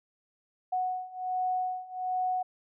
sine beating tone pair, 737 / 738.3 Hz, F#5 / F#5, -7 / -4 cents, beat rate 1.3 Hz, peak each -33 / -31 dBFS, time 0.72-2.43 s, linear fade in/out 10 ms, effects none

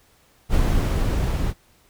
brown noise with level ramp, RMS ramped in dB -18 to -23 dBFS, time 0.49-1.54 s, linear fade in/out 50 ms, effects pink hiss -58 dBFS RMS until 1.89 s

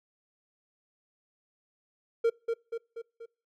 triangle tone with echo, 460.8 Hz, A#4, 20 cents flat, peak -19 dBFS, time 2.24-2.3 s, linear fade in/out 10 ms, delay 240 ms, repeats 4, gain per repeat -5 dB, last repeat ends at 3.26 s, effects noise-tail reverb RT60 0.4 s tail -26 dB re dry

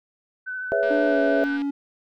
sine tone with vibrato, 1508 Hz, F#6, 32 cents sharp, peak -28 dBFS, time 0.46-1.58 s, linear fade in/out 20 ms, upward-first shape sine, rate 13 Hz, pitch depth 16 cents each way
sine chord, C# minor seventh, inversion second, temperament equal with one note detuned, 415.3 / 493.9 / 558.5 / 659.3 Hz, G#4 / B4 / C#5 / E5, 0 / 0 / +13 / 0 cents, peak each -27 / -27 / -25 / -22 dBFS, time 0.72-1.44 s, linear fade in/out 0 ms
click train, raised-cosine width 0.3 ms, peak -25 dBFS, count 188, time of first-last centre 0.83-1.619 s, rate 237 Hz
triangle tone with pitch glide, 294 to 281.9 Hz, D4 to C#4, +2 to +29 cents, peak -21 dBFS, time 0.9-1.71 s, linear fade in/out 10 ms, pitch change -73 cents, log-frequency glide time 1.06-1.18 s
effects none

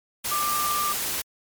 sine tone in noise, 1186 Hz, D6, 17 cents sharp, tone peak -24 dBFS, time 0.31-0.93 s, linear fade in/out 10 ms, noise white, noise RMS -28 dBFS, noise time 0.24-1.22 s, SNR +1 dB, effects MP3 96 kbps

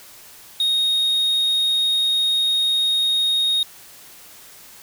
triangle tone, 3729 Hz, A#7, in tune, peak -15 dBFS, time 0.6-3.63 s, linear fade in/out 2 ms, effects white hiss -44 dBFS RMS until 4.82 s

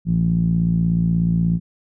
10% pulse tone with low-pass filter, 56.6 Hz, A1, 50 cents sharp, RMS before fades -18 dBFS, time 0.05-1.6 s, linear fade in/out 50 ms, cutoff 170 Hz, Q 5.1, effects none

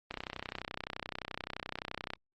click train, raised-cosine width 0.3 ms, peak -21 dBFS, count 65, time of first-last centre 0.11-2.135 s, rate 31.6 Hz, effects Opus 24 kbps

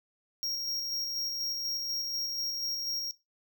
square tone with tremolo, 5588 Hz, F8, in tune, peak -31 dBFS, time 0.43-3.11 s, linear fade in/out 0 ms, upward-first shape square, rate 4.1 Hz, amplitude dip 25%, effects noise-tail reverb RT60 0.2 s tail -17 dB re dry

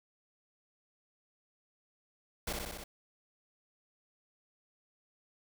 pink noise with echo, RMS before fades -36 dBFS, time 2.47-2.53 s, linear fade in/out 5 ms, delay 62 ms, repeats 5, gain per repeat -2 dB, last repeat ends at 2.84 s, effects none

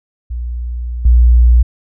sine tone with level steps, 59.8 Hz, A#1, 45 cents sharp, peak -18 / -4 dBFS, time 0.3-1.63 s, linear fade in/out 10 ms, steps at 1.05 s, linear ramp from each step 5 ms, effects none

